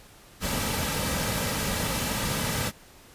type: noise with comb filter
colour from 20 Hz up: pink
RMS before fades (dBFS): -28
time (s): 0.4-2.72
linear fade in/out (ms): 50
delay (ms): 2.8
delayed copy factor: -0.5
effects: pink hiss -52 dBFS RMS until 3.14 s + resampled to 32000 Hz